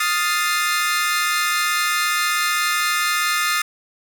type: chord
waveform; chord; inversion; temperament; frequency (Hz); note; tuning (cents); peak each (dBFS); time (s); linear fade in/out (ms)
sawtooth; F dominant seventh; third; equal; 1244.5 / 1396.9 / 1760 / 2093; Eb6 / F6 / A6 / C7; 0 / 0 / 0 / 0; -18 / -22 / -21 / -21; 0-3.62; 5
effects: none